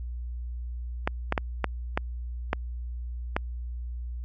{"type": "clicks", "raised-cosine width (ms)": 0.5, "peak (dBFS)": -9, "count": 7, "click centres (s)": [1.075, 1.324, 1.378, 1.643, 1.975, 2.531, 3.365], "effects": ["added 60 Hz sine -32 dBFS peak until 4.24 s"]}